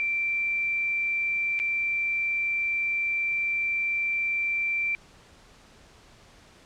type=tone with dropouts; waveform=sine; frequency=2349 Hz; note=D7; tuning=in tune; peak=-24 dBFS; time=0-4.95 s; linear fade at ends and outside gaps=0 ms; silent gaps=1.591-1.599 s; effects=pink hiss -54 dBFS RMS until 6.65 s + low-pass 7000 Hz 12 dB/octave